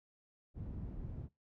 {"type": "low-pass noise", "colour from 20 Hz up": "white", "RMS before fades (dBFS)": -44, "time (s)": [0.54, 1.29], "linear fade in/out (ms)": 50, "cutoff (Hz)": 130, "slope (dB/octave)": 12, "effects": ["noise-tail reverb RT60 0.2 s tail -22 dB re dry"]}